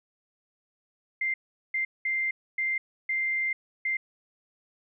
sine tone bursts at uneven times, 2093 Hz, C7, in tune, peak -25 dBFS, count 6, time 1.21-1.34 / 1.74-1.85 / 2.05-2.31 / 2.58-2.78 / 3.09-3.53 / 3.85-3.97 s, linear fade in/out 5 ms, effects none

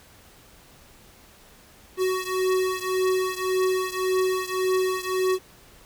square beating tone pair, 372.2 / 374 Hz, F#4 / F#4, +10 / +19 cents, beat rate 1.8 Hz, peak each -25 / -27 dBFS, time 1.97-5.39 s, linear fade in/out 50 ms, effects pink hiss -52 dBFS RMS until 5.85 s

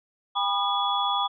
sine tone cluster, 802 / 983 / 1216 / 3386 Hz, G5 / B5 / D#6 / G#7, +39 / -8 / -40 / +33 cents, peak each -28 dBFS, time 0.35-1.28 s, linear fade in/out 20 ms, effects none

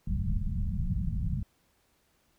pink low-pass noise, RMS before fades -30 dBFS, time 0.07-1.43 s, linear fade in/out 5 ms, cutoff 210 Hz, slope 96 dB/octave, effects pink hiss -70 dBFS RMS until 2.38 s

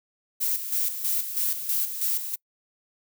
violet noise with tremolo, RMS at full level -25 dBFS, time 0.4-2.36 s, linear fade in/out 20 ms, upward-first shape square, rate 3.1 Hz, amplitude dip 60%, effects noise-tail reverb RT60 0.1 s tail -26 dB re dry

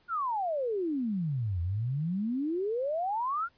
sine exponential two-way sweep, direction down then up, 1447 to 82.8 to 1447 Hz, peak -28 dBFS, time 0.08-3.49 s, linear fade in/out 50 ms, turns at 1.61 s, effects pink hiss -67 dBFS RMS until 3.57 s + resampled to 11025 Hz

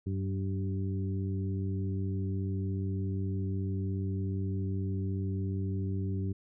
harmonic tone with a mistuned harmonic, 96.7 Hz, G2, 23 cents flat, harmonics 1 / 2 / 3 / 4, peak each -31 / -37 / -41 / -43 dBFS, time 0.06-6.33 s, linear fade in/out 10 ms, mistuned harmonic 2, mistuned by -23 cents, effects none

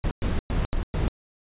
brown noise bursts at uneven times, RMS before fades -24 dBFS, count 5, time 0.04-0.11 / 0.22-0.39 / 0.5-0.65 / 0.73-0.83 / 0.94-1.08 s, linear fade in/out 0 ms, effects resampled to 8000 Hz

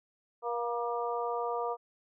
harmonic tone with a mistuned harmonic, 238.1 Hz, A#3, 37 cents sharp, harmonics 2 / 3 / 4 / 5, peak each -34 / -36 / -37 / -38 dBFS, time 0.42-1.77 s, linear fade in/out 50 ms, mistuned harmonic 3, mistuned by -24 cents, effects none

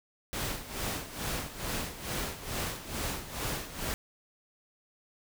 pink noise with tremolo, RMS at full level -33 dBFS, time 0.33-3.94 s, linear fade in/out 0 ms, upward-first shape sine, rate 2.3 Hz, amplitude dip 75%, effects none

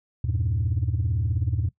sine chord, E diminished, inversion none, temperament equal with one note detuned, 81.08 / 98 / 116.54 Hz, E2 / G2 / Bb2, -28 / 0 / 0 cents, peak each -25 dBFS, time 0.24-1.69 s, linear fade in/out 5 ms, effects noise-tail reverb RT60 0.1 s tail -19 dB re dry + tanh soft clip ceiling -17 dBFS

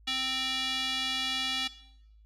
square tone with band-pass filter, 261.6 Hz, C4, in tune, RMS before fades -31 dBFS, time 0.07-1.68 s, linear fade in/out 10 ms, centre 3400 Hz, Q 3.3, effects noise-tail reverb RT60 0.8 s tail -17 dB re dry + added 53 Hz sine -54 dBFS peak until 2.25 s

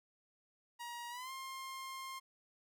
sawtooth tone with pitch glide, 951 to 1061.3 Hz, A#5 to C6, +34 to +24 cents, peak -40 dBFS, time 0.79-2.2 s, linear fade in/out 20 ms, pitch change +190 cents, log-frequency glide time 1.1-1.31 s, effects none

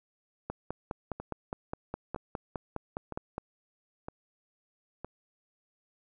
two click trains, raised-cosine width 1 ms, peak -20 / -24 dBFS, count 15 / 5, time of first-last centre 0.5-3.381 / 1.2-5.046 s, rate 4.86 / 1.04 Hz, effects none

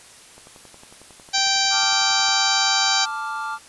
click train, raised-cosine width 1 ms, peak -31 dBFS, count 22, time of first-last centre 0.38-2.289 s, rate 11 Hz
harmonic tone, 781 Hz, G5, 7 cents flat, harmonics 1 / 2 / 3 / 4 / 5 / 6 / 7 / 8 / 9, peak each -25 / -27 / -29 / -28 / -24 / -23 / -28 / -28 / -29 dBFS, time 1.33-3.06 s, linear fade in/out 20 ms
triangle chord, D minor, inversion second, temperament equal, 880 / 1174.7 / 1396.9 Hz, A5 / D6 / F6, 0 / 0 / 0 cents, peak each -28 dBFS, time 1.7-3.59 s, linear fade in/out 50 ms
effects white hiss -46 dBFS RMS until 3.68 s + resampled to 24000 Hz

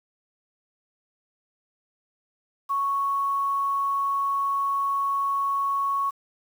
sine tone with quantisation, 1108.7 Hz, C#6, in tune, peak -22 dBFS, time 2.69-6.11 s, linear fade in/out 20 ms, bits 8, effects none

